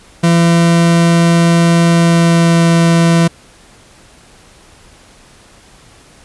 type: tone with pitch glide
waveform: 40% pulse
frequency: 169 to 167.74 Hz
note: E3 to E3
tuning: +43 to +30 cents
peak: -6 dBFS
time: 0.23-3.28 s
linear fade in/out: 10 ms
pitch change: -13 cents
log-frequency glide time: 1.9-2.68 s
effects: pink hiss -43 dBFS RMS until 6.24 s + resampled to 24000 Hz